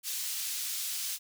pink high-pass noise, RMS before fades -35 dBFS, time 0.03-1.19 s, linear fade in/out 50 ms, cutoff 4200 Hz, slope 12 dB/octave, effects none

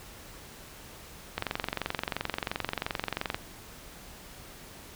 click train, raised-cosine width 0.3 ms, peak -13 dBFS, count 46, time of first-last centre 1.38-3.345 s, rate 22.9 Hz, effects pink hiss -48 dBFS RMS until 4.95 s

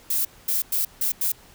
violet noise bursts at uneven times, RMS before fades -23 dBFS, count 5, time 0.1-0.25 / 0.48-0.62 / 0.72-0.85 / 1.01-1.12 / 1.21-1.32 s, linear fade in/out 5 ms, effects pink hiss -51 dBFS RMS until 1.54 s

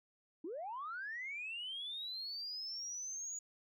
sine linear sweep, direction up, 290.3 to 6860 Hz, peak -40 dBFS, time 0.44-3.39 s, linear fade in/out 5 ms, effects tanh soft clip ceiling -36 dBFS

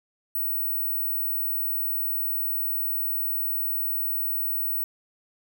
sine tone, 15880 Hz, B9, 8 cents sharp, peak -24 dBFS, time 0.35-4.84 s, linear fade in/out 2 ms, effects none

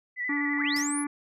sine tone with vibrato, 1975.5 Hz, B6, in tune, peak -28 dBFS, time 0.16-0.85 s, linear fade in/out 50 ms, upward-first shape square, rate 12 Hz, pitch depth 27 cents each way
harmonic tone, 289.4 Hz, D4, 25 cents flat, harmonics 1 / 3 / 4 / 5 / 6 / 7 / 8, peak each -28 / -41 / -39 / -46 / -44 / -44 / -48 dBFS, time 0.29-1.07 s, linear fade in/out 5 ms
sine linear sweep, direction up, 622.3 to 11175 Hz, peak -30 dBFS, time 0.57-1.05 s, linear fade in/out 50 ms
white noise with exponential decay, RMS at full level -37 dBFS, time 0.76-1.03 s, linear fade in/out 1 ms, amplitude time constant 57 ms
effects resampled to 32000 Hz

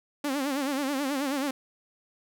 sawtooth tone with vibrato, 277.2 Hz, C#4, in tune, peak -23 dBFS, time 0.24-1.51 s, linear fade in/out 5 ms, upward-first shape sine, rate 9.3 Hz, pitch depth 110 cents each way, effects none

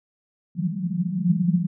pink band-pass noise, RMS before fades -23 dBFS, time 0.55-1.67 s, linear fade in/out 20 ms, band 170 to 190 Hz, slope 96 dB/octave, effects none

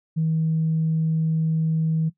sine tone, 160 Hz, D#3, 49 cents sharp, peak -18 dBFS, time 0.16-2.1 s, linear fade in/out 20 ms, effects noise-tail reverb RT60 0.1 s tail -18 dB re dry + tanh soft clip ceiling -14 dBFS

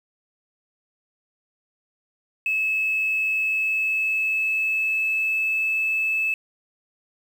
triangle tone with pitch glide, 2596 to 2614 Hz, E7 to E7, -27 to -15 cents, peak -17 dBFS, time 2.46-6.34 s, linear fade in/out 2 ms, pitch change +12 cents, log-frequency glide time 3.37-5.84 s, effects tanh soft clip ceiling -18 dBFS + 8-bit

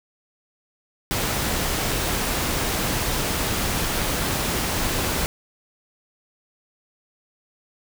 pink noise, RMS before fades -24 dBFS, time 1.11-5.26 s, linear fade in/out 0 ms, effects none

